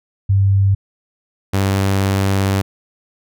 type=tone pair in turn; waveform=sine / sawtooth; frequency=98.1 / 97.48 Hz; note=G2 / G2; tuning=+2 / -9 cents; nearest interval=unison; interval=11 cents; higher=first; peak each=-10 dBFS; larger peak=neither; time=0.29-0.75 / 1.53-2.62 s; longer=second; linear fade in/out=10 ms; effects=none